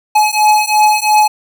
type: beating tone pair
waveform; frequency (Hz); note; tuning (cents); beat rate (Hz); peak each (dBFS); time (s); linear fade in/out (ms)
square; 848 / 850.9; G#5 / G#5; +36 / +42; 2.9; -12; 0.15-1.28; 10
effects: none